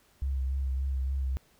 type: tone with vibrato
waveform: sine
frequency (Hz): 66.7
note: C2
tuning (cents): +34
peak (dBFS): -27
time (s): 0.22-1.37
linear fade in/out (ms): 0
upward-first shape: sine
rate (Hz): 3.5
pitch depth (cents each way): 34
effects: pink hiss -64 dBFS RMS until 1.59 s